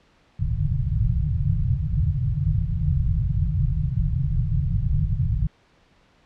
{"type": "low-pass noise", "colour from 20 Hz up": "white", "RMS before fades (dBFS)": -22, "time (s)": [0.39, 5.47], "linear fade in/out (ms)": 5, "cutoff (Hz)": 160, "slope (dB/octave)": 96, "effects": ["pink hiss -59 dBFS RMS until 6.25 s", "low-pass 4000 Hz 12 dB/octave"]}